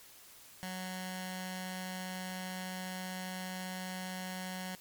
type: tone with notch filter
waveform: 15% pulse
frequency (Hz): 185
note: F#3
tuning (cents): 0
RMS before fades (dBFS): -41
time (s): 0.63-4.75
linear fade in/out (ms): 0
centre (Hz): 400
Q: 0.54
effects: white hiss -56 dBFS RMS until 4.8 s + MP3 96 kbps